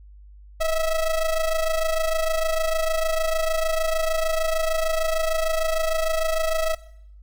square ring-modulated tone, 326.3 Hz, E4, 18 cents flat, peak -18 dBFS, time 0.6-6.75 s, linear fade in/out 10 ms, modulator 313 Hz, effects noise-tail reverb RT60 0.7 s tail -19 dB re dry + added 50 Hz sine -43 dBFS peak until 7.22 s

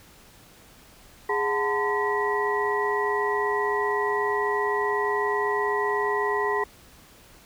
sine tone cluster, 414.8 / 739 / 892 / 1020 / 1925 Hz, G#4 / F#5 / A5 / C6 / B6, -2 / -2 / +23 / -44 / -45 cents, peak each -26 / -35 / -30 / -28 / -29 dBFS, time 1.29-6.64 s, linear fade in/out 5 ms, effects pink hiss -52 dBFS RMS until 7.45 s

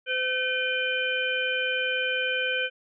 harmonic tone with a mistuned harmonic, 510 Hz, C5, 44 cents flat, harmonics 1 / 3 / 5 / 6, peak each -31 / -28 / -30 / -31 dBFS, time 0.06-2.7 s, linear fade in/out 50 ms, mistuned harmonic 5, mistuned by -95 cents, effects none

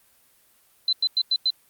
sine tone bursts, 4045 Hz, B7, 41 cents sharp, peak -18 dBFS, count 5, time 0.88-1.504 s, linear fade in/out 2 ms, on 48 ms, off 96 ms, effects white hiss -60 dBFS RMS until 1.69 s + Opus 32 kbps

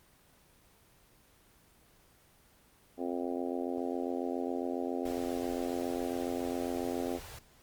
harmonic tone, 87.31 Hz, F2, in tune, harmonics 3 / 4 / 5 / 6 / 7 / 8 / 9, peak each -36 / -38 / -40 / -42 / -43 / -44 / -45 dBFS, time 2.97-7.2 s, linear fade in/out 50 ms
pink band-stop noise, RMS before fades -48 dBFS, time 5.05-7.39 s, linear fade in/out 5 ms, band 160 to 370 Hz, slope 48 dB/octave
effects pink hiss -63 dBFS RMS until 7.62 s + Opus 24 kbps

